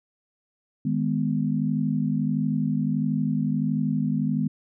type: chord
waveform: sine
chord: G# minor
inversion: second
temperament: just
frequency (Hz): 155.74 / 207.7 / 249.2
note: D#3 / G#3 / B3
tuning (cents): +2 / 0 / +16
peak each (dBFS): -26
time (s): 0.85-4.48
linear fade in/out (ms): 5
effects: none